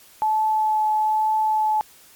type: tone with vibrato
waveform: sine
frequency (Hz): 864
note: A5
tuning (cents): -32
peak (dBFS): -17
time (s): 0.22-1.81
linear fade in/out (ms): 0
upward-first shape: triangle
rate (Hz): 1.1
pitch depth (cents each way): 11
effects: white hiss -50 dBFS RMS until 2.15 s + MP3 96 kbps